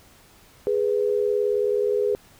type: tone pair together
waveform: sine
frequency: 414.9 / 493.9 Hz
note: G#4 / B4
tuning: -2 / 0 cents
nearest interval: minor third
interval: 302 cents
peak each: -21 / -24 dBFS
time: 0.67-2.15 s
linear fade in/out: 0 ms
effects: pink hiss -53 dBFS RMS until 2.39 s